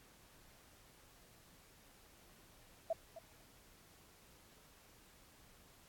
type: tone with echo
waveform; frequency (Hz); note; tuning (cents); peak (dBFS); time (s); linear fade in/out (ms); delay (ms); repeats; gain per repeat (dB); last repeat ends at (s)
sine; 659.3; E5; 0; -33; 2.9-2.93; 5; 260; 1; -14; 3.19
effects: pink hiss -64 dBFS RMS until 5.88 s + AAC 64 kbps